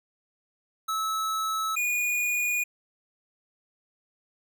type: tone pair in turn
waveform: square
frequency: 1300 / 2448 Hz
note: E6 / D#7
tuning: -24 / -29 cents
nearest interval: major seventh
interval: 1095 cents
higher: second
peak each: -27 / -25 dBFS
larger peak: second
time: 0.88-1.76 / 1.76-2.64 s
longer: neither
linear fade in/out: 10 ms
effects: none